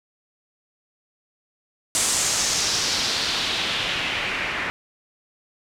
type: noise with low-pass filter sweep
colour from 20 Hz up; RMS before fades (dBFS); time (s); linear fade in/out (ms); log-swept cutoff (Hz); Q
white; -24; 1.95-4.7; 0; 8400 to 2000; 2.2
effects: none